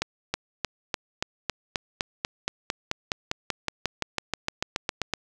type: accelerating click train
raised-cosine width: 0.2 ms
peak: -8 dBFS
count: 26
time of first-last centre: 0.02-5.137 s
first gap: 320 ms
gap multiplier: 0.96
effects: none